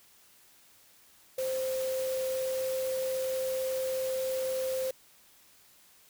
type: tone in noise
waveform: sine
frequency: 522 Hz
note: C5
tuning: 4 cents flat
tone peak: -29 dBFS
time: 1.38-4.91 s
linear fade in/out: 5 ms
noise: white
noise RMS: -42 dBFS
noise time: 1.38-4.91 s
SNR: +10 dB
effects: white hiss -60 dBFS RMS until 6.09 s